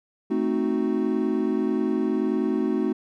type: chord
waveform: triangle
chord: A diminished seventh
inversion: none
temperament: equal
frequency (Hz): 220 / 261.6 / 311.1 / 370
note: A3 / C4 / Eb4 / Gb4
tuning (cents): 0 / 0 / 0 / 0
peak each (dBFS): -25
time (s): 0.3-2.93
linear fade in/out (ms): 10
effects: none